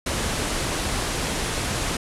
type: low-pass noise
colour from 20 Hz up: pink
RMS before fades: -26 dBFS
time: 0.06-1.97 s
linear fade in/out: 5 ms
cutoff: 11000 Hz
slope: 48 dB/octave
effects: none